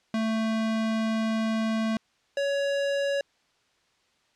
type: tone pair in turn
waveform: square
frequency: 221.8 / 560.5 Hz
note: A3 / C#5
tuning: +14 / +19 cents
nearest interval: octave + major third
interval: 1605 cents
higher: second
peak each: -25 dBFS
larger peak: neither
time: 0.14-1.97 / 2.37-3.21 s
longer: first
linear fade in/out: 2 ms
effects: white hiss -67 dBFS RMS until 4.35 s + low-pass 5000 Hz 12 dB/octave